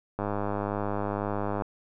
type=click train; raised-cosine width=1 ms; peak=-16 dBFS; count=147; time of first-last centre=0.19-1.621 s; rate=102 Hz; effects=none